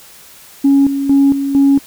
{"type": "tone with tremolo", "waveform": "sine", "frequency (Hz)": 277.2, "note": "C#4", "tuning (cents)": 0, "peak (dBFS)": -5, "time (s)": [0.64, 1.79], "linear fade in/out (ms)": 10, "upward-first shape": "square", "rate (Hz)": 2.2, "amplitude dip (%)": 65, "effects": ["tanh soft clip ceiling -3 dBFS", "white hiss -40 dBFS RMS until 1.86 s"]}